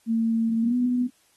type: tone with pitch glide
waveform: sine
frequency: 226.7 to 247.2 Hz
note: A#3 to B3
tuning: -48 to +2 cents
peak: -20 dBFS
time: 0.06-1.09 s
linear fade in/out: 50 ms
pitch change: +150 cents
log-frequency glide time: 0.62-0.75 s
effects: white hiss -63 dBFS RMS until 1.36 s + AAC 32 kbps